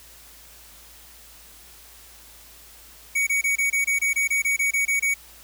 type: tone bursts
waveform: square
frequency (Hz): 2244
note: C#7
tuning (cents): +21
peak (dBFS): -20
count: 14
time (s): 3.15-5.142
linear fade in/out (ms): 10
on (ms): 120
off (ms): 24
effects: added 56 Hz sine -54 dBFS peak until 5.43 s + white hiss -48 dBFS RMS until 5.43 s

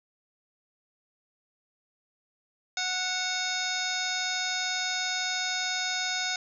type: harmonic tone with a mistuned harmonic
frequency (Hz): 737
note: F#5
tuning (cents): -7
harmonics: 1 / 2 / 3 / 4 / 5 / 6 / 7 / 8 / 9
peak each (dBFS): -37 / -34 / -35 / -45 / -34 / -40 / -35 / -44 / -37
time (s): 2.77-6.36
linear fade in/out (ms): 2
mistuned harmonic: 4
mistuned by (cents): -130
effects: none

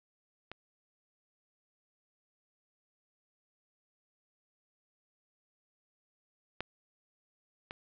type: clicks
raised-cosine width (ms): 0.3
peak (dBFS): -26 / -18 / -24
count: 3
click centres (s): 0.516 / 6.606 / 7.709
effects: low-pass 4000 Hz 12 dB/octave

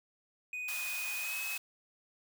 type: tone with pitch glide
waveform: triangle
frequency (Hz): 2489 to 2566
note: D#7 to E7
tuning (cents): 0 to -47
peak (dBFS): -35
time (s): 0.53-1.57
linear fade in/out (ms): 2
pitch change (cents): +53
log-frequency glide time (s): 1.2-1.34
type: high-pass noise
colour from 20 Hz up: white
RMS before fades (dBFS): -41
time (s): 0.68-1.58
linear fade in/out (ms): 5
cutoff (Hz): 700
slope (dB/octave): 24
effects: none

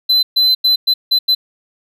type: tone bursts at uneven times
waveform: triangle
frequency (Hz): 4048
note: B7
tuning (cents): +42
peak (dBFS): -8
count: 6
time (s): 0.09-0.23 / 0.36-0.55 / 0.64-0.76 / 0.87-0.94 / 1.11-1.19 / 1.28-1.35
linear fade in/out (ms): 10
effects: none

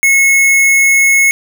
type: tone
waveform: square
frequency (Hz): 2183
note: C#7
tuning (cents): -27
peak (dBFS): -7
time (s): 0.03-1.31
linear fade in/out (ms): 0
effects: none

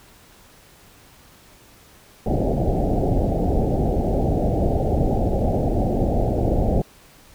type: low-pass noise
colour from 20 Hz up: pink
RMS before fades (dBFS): -20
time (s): 2.26-6.82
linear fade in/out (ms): 5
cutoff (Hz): 790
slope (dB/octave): 96
effects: pink hiss -50 dBFS RMS until 7.34 s

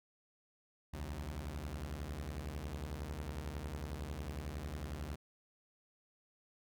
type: beating tone pair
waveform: sawtooth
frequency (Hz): 65.8 / 76.8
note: C2 / D#2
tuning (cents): +10 / -22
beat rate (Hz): 11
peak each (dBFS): -40 / -39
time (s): 0.93-5.16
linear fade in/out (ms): 10
effects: none

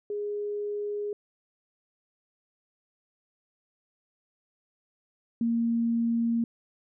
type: tone pair in turn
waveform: sine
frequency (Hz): 413.3 / 232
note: G#4 / A#3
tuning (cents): -8 / -8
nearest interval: minor seventh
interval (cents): 1000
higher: first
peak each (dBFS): -29 / -23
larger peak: second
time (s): 0.1-1.13 / 5.41-6.44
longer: neither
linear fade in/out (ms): 2
effects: none

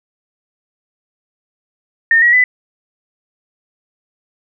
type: tone with pitch steps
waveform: sine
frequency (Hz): 1826 / 1911.3 / 2000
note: A#6 / A#6 / B6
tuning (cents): -36 / +43 / +21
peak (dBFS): -7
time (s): 2.11-2.44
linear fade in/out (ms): 2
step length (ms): 110
effects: none

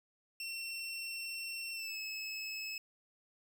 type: tone with pitch glide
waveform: 25% pulse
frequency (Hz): 2711 to 2590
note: E7 to E7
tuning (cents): +48 to -31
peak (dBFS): -36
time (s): 0.4-2.78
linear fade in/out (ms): 2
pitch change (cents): -79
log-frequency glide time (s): 1.73-1.97
effects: none

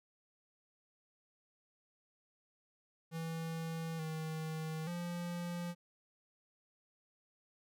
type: tone with pitch steps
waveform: square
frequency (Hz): 163.6 / 158.4 / 173.9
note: E3 / D#3 / F3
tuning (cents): -13 / +31 / -7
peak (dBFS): -39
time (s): 3.11-5.75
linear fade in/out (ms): 50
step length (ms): 880
effects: none

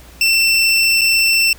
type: tone with dropouts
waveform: 25% pulse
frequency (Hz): 2686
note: E7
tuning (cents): +32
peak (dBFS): -7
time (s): 0.21-1.53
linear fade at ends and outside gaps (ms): 2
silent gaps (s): 1.011-1.015
effects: added 60 Hz sine -42 dBFS peak until 1.58 s + pink hiss -43 dBFS RMS until 1.58 s

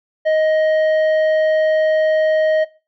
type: tone with tanh clipping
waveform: sine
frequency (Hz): 626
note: D#5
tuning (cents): +10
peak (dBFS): -14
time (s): 0.25-2.65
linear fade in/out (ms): 20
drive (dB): 8
effects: noise-tail reverb RT60 0.3 s tail -19 dB re dry

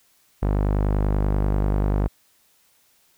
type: tone with low-pass filter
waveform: sawtooth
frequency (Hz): 50.3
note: G1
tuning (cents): +45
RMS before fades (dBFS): -21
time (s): 0.42-2.08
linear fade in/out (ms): 10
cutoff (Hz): 1000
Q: 0.73
effects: white hiss -61 dBFS RMS until 3.17 s

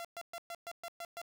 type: tone bursts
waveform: sawtooth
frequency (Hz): 683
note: F5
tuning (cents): -39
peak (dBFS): -37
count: 8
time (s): 0-1.216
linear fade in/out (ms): 0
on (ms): 47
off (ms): 120
effects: none

